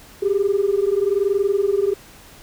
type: tone pair together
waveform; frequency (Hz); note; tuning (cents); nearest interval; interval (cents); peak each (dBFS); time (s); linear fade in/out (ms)
sine; 388.4 / 409.4; G4 / G#4; -16 / -25; minor second; 91; -18; 0.22-1.94; 10
effects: tanh soft clip ceiling -10 dBFS + pink hiss -45 dBFS RMS until 2.42 s